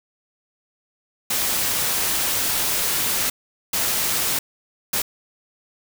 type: noise bursts at uneven times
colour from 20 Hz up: white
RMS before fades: -22 dBFS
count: 3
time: 1.3-3.3 / 3.73-4.39 / 4.93-5.02 s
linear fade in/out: 5 ms
effects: none